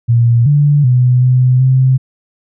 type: tone with pitch steps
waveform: sine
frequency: 117.9 / 145.7 / 125.2 / 127 / 130.6 Hz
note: A#2 / D3 / B2 / B2 / C3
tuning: +20 / -13 / +24 / +49 / -3 cents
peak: -6 dBFS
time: 0.08-1.98 s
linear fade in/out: 20 ms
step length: 380 ms
effects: none